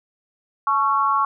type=tone with amplitude modulation; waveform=sine; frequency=1108.7 Hz; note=C#6; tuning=in tune; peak=-12 dBFS; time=0.67-1.25 s; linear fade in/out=2 ms; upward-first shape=sine; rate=247 Hz; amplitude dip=90%; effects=none